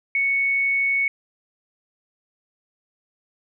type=tone; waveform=sine; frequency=2217 Hz; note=C#7; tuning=in tune; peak=-18 dBFS; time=0.15-1.08 s; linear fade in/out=2 ms; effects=none